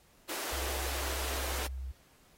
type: high-pass noise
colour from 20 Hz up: pink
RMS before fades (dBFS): -38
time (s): 0.29-1.67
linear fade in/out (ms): 5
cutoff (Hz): 330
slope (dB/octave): 24
type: tone with pitch glide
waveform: sine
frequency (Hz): 65.8 to 65.35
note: C2 to C2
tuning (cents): +10 to -1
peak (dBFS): -36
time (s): 0.52-1.92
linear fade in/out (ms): 10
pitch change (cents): -11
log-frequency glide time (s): 1.26-1.61
effects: pink hiss -64 dBFS RMS until 2.37 s + AAC 48 kbps